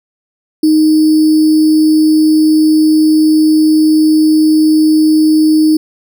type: tone with sample-and-hold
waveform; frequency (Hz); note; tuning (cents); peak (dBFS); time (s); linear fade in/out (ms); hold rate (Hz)
sine; 310.7; D#4; -2; -5; 0.63-5.77; 5; 4900
effects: none